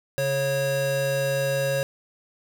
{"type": "tone pair together", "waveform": "square", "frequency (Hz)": [138.59, 547.5], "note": ["C#3", "C#5"], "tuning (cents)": [0, -22], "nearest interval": "2 octaves", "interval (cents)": 2378, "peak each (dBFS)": [-29, -24], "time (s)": [0.18, 1.83], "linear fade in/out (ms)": 0, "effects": []}